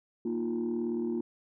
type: chord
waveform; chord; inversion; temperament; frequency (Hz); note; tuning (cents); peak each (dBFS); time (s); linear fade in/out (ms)
sine; Bb suspended fourth; none; just; 233.1 / 310.8 / 349.6; Bb3 / Eb4 / F4; 0 / -2 / +2; -31 / -37 / -31; 0.25-1.21; 5
effects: tanh soft clip ceiling -24 dBFS